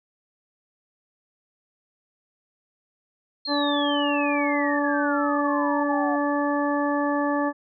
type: exponential sweep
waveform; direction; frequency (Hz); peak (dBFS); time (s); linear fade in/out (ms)
sine; down; 4270 to 712; -28; 3.45-6.16; 5
type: harmonic tone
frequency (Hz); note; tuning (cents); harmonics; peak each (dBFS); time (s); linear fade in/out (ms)
288.7; D4; -30; 1 / 2 / 3 / 4 / 6; -24 / -27 / -29 / -30 / -32; 3.47-7.53; 50
effects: none